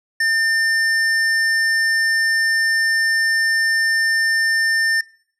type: tone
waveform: square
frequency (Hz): 1800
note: A6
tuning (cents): +39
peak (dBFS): -16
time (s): 0.2-5.01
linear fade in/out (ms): 5
effects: noise-tail reverb RT60 0.6 s tail -24 dB re dry + low-pass 9000 Hz 12 dB/octave